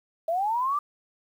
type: linear sweep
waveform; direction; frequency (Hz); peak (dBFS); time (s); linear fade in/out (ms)
sine; up; 637 to 1198; -23; 0.28-0.79; 5
effects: 9-bit